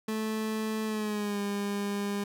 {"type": "tone with pitch glide", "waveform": "30% pulse", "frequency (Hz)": [218.2, 202.4], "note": ["A3", "G#3"], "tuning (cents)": [-14, -44], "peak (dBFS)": -27, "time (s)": [0.08, 2.24], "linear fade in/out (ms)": 5, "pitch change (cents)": -130, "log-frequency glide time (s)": [0.85, 1.4], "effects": []}